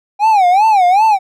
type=tone with vibrato; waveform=triangle; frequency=793 Hz; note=G5; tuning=20 cents sharp; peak=-5 dBFS; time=0.19-1.19 s; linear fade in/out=50 ms; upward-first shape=sine; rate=2.6 Hz; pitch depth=200 cents each way; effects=none